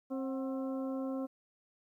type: harmonic tone with a mistuned harmonic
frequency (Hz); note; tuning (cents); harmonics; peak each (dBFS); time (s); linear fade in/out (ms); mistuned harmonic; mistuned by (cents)
265.8; C4; +27; 1 / 2 / 3 / 4 / 5; -35 / -40 / -50 / -51 / -54; 0.1-1.27; 20; 3; -100
effects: 12-bit